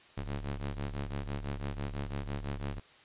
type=ring-modulated tone; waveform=sawtooth; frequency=71 Hz; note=C#2; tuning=42 cents sharp; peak=-28 dBFS; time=0.17-2.8 s; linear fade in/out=10 ms; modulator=32.5 Hz; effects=white hiss -58 dBFS RMS until 3.04 s + resampled to 8000 Hz